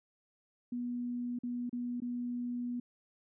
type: tone with dropouts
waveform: sine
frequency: 243.3 Hz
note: B3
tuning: 26 cents flat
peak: -34 dBFS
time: 0.72-2.8 s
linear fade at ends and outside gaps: 5 ms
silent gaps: 1.389-1.434 / 1.695-1.728 / 2.003-2.019 s
effects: none